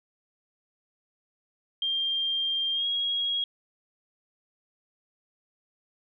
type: tone with pitch glide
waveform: sine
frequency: 3191 to 3296 Hz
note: G7 to G#7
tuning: +30 to -14 cents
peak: -25 dBFS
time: 1.82-3.44 s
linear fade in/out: 2 ms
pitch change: +56 cents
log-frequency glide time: 2.73-2.86 s
effects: none